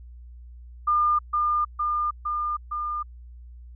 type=tone with echo; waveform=sine; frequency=1206 Hz; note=D6; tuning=46 cents sharp; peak=-18 dBFS; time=0.87-1.19 s; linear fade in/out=10 ms; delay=460 ms; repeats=4; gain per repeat=-2 dB; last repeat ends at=3.03 s; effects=added 60 Hz sine -41 dBFS peak until 3.75 s